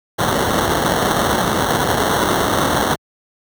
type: noise with sample-and-hold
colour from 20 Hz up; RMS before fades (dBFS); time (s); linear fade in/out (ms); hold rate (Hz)
white; -17; 0.18-2.96; 20; 2450
effects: high-pass 60 Hz 12 dB/octave